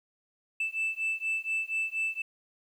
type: beating tone pair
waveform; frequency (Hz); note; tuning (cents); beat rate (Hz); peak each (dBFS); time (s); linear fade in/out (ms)
sine; 2640 / 2644.2; E7 / E7; +2 / +5; 4.2; -30; 0.6-2.22; 5
effects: tanh soft clip ceiling -25 dBFS + 10-bit